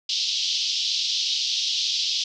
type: band-pass noise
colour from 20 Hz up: pink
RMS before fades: -25 dBFS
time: 0.09-2.24 s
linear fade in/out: 5 ms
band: 3100 to 5600 Hz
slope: 48 dB/octave
effects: none